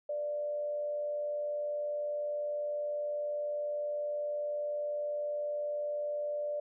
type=tone with frequency modulation; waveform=sine; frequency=590 Hz; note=D5; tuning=8 cents sharp; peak=-32 dBFS; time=0.09-6.6 s; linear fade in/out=5 ms; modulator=95.2 Hz; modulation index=0.23; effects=none